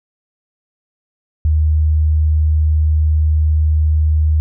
sine tone, 77.2 Hz, D#2, 13 cents flat, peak -10 dBFS, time 1.45-4.4 s, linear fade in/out 0 ms, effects none

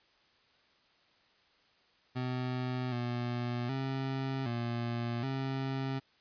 25% pulse tone with pitch steps, 126.6 / 121.2 / 134 / 118.4 / 134.1 Hz, B2 / B2 / C3 / A#2 / C3, +43 / -32 / +42 / +27 / +43 cents, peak -29 dBFS, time 2.15-6 s, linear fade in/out 20 ms, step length 770 ms, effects white hiss -67 dBFS RMS until 6.2 s + resampled to 11025 Hz

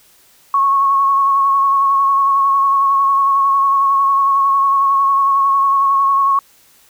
sine tone with vibrato, 1100 Hz, C#6, 14 cents flat, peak -10 dBFS, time 0.54-6.39 s, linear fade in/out 2 ms, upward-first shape sine, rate 11 Hz, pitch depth 24 cents each way, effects white hiss -50 dBFS RMS until 6.89 s

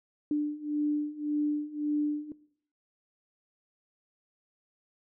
sine beating tone pair, 295.8 / 297.6 Hz, D4 / D4, +13 / +23 cents, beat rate 1.8 Hz, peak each -32 / -29 dBFS, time 0.31-2.32 s, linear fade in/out 2 ms, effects noise-tail reverb RT60 0.6 s tail -20 dB re dry

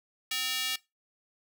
square tone with high-pass filter, 257.2 Hz, C4, 30 cents flat, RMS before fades -32 dBFS, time 0.31-0.76 s, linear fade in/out 5 ms, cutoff 2800 Hz, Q 1.5, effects noise-tail reverb RT60 0.2 s tail -19 dB re dry

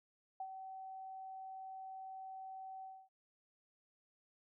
sine tone with ADSR envelope, 763 Hz, G5, 47 cents flat, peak -39 dBFS, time 0.4-3.09 s, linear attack 4 ms, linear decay 62 ms, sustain -7 dB, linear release 260 ms, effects none

